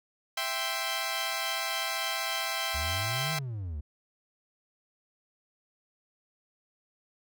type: chord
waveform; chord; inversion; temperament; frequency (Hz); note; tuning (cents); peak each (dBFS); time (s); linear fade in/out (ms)
10% pulse; C major; first; equal; 659.3 / 784 / 1046.5; E5 / G5 / C6; 0 / 0 / 0; -26; 0.37-3.39; 5
type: exponential two-way sweep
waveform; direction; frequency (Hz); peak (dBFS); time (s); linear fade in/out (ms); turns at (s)
triangle; up then down; 69.4 to 158.7 to 69.4; -31; 2.74-3.81; 10; 3.33
effects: none